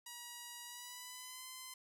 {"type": "tone with pitch glide", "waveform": "5% pulse", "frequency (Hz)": [960, 1028.9], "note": ["B5", "C6"], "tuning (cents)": [-49, -29], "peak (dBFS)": -36, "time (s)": [0.06, 1.74], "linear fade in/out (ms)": 5, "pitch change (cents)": 120, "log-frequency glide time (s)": [0.65, 1.46], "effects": []}